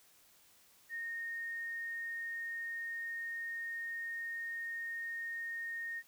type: tone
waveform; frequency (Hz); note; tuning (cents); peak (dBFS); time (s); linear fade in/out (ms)
sine; 1847; A#6; -16; -38; 0.89-6.03; 50
effects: white hiss -65 dBFS RMS until 6.07 s

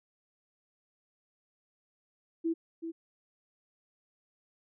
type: tone with echo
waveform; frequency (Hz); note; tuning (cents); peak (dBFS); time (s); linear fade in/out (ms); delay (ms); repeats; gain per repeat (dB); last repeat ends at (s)
sine; 329.6; E4; 0; -27; 2.44-2.54; 20; 380; 1; -8; 2.92
effects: none

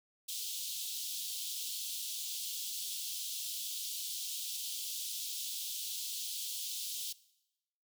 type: high-pass noise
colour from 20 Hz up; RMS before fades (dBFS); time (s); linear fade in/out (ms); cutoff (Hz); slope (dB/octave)
pink; -40; 0.28-7.13; 10; 3100; 48
effects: noise-tail reverb RT60 0.9 s tail -20 dB re dry

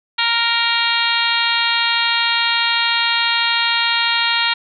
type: harmonic tone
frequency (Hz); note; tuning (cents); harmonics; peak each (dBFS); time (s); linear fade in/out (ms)
466.2; A#4; 0; 2 / 3 / 4 / 5 / 6 / 7 / 8 / 9; -23 / -23 / -23 / -23 / -23 / -23 / -23 / -23; 0.18-4.54; 10
effects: none

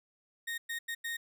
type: tone bursts at uneven times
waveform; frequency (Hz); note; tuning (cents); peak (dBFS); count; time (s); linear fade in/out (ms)
35% pulse; 1855; A#6; -9; -33; 4; 0.47-0.58 / 0.69-0.79 / 0.88-0.95 / 1.04-1.17; 10
effects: none

